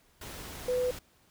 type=tone in noise; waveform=sine; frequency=499.7 Hz; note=B4; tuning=20 cents sharp; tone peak=-26 dBFS; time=0.68-0.91 s; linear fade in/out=5 ms; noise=pink; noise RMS=-43 dBFS; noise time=0.21-0.99 s; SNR=+14 dB; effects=pink hiss -65 dBFS RMS until 1.3 s